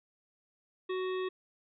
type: harmonic tone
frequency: 371.7 Hz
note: F#4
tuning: 8 cents sharp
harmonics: 1 / 3 / 5 / 7 / 9 / 10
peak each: -32 / -42 / -46 / -49 / -51 / -52 dBFS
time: 0.89-1.29 s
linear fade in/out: 10 ms
effects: none